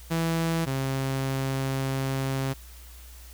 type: tone pair in turn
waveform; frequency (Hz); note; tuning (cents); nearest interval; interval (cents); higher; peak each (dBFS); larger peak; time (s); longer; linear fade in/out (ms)
sawtooth; 164.81 / 134.22; E3 / C3; 0 / +45; major third; 355; first; -20 / -22; first; 0.1-0.66 / 0.66-2.54; second; 20
effects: added 60 Hz sine -44 dBFS peak until 3.33 s + white hiss -51 dBFS RMS until 3.33 s